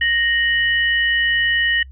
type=tone pair together; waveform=sine; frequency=1864.7 / 2960 Hz; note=A#6 / F#7; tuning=0 / 0 cents; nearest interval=minor sixth; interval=800 cents; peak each=-16 / -21 dBFS; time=0.01-1.83 s; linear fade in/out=5 ms; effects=noise-tail reverb RT60 0.1 s tail -26 dB re dry + added 66 Hz sine -36 dBFS peak until 1.91 s